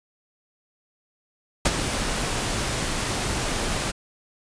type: noise with ADSR envelope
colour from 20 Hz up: pink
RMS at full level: -17 dBFS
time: 1.65-3.92 s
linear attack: 8 ms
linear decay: 39 ms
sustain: -9 dB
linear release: 19 ms
effects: resampled to 22050 Hz